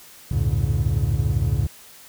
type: tone cluster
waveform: triangle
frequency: 66.5 / 84.4 / 102.4 / 114.7 / 141.9 Hz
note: C2 / E2 / G#2 / A#2 / C#3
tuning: +29 / +41 / -24 / -28 / +41 cents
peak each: -23 dBFS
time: 0.31-1.67 s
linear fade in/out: 5 ms
effects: white hiss -46 dBFS RMS until 2.08 s

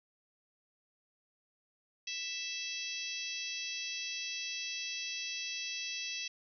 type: harmonic tone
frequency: 659.3 Hz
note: E5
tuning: in tune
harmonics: 3 / 4 / 5 / 6 / 7 / 8 / 9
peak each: -51 / -41 / -45 / -46 / -47 / -45 / -45 dBFS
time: 2.07-6.28 s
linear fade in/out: 5 ms
effects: none

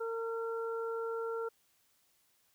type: harmonic tone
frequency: 456.5 Hz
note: A#4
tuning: 36 cents flat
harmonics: 1 / 2 / 3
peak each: -35 / -47 / -42 dBFS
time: 0-1.49 s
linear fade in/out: 10 ms
effects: white hiss -72 dBFS RMS until 2.54 s

